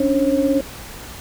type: tone cluster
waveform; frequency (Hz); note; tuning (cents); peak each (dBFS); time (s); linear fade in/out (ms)
sine; 275.1 / 292.7 / 541; C#4 / D4 / C#5; -13 / -6 / -42; -19; 0-0.61; 5
effects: added 60 Hz sine -42 dBFS peak until 1.2 s + pink hiss -36 dBFS RMS until 1.2 s